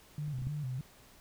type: tone with vibrato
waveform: sine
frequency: 138 Hz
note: C#3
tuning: 7 cents flat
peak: -34 dBFS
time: 0.18-0.81 s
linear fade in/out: 2 ms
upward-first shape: square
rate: 3.3 Hz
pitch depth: 130 cents each way
type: clicks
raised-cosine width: 5 ms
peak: -38 / -35 / -33 / -28 dBFS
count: 4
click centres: 0.281 / 0.387 / 0.419 / 0.47 s
effects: pink hiss -59 dBFS RMS until 1.2 s